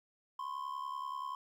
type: ring-modulated tone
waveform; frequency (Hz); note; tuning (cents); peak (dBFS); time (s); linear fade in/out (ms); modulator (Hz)
triangle; 1046.5; C6; 0; -33; 0.39-1.35; 2; 35.2
effects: 12-bit